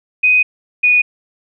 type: tone pair in turn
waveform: sine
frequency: 2500 / 2468 Hz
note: D#7 / D#7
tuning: +8 / -15 cents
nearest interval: unison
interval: 23 cents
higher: first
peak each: -8 dBFS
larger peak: neither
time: 0.23-0.43 / 0.83-1.02 s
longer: first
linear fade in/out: 10 ms
effects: none